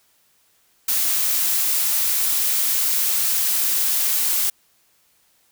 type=noise; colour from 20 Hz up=blue; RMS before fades=-20 dBFS; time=0.88-4.5 s; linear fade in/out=5 ms; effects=white hiss -61 dBFS RMS until 5.51 s